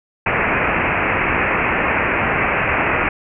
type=low-pass noise; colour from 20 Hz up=white; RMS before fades=-18 dBFS; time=0.26-3.09 s; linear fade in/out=5 ms; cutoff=2600 Hz; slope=96 dB/octave; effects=none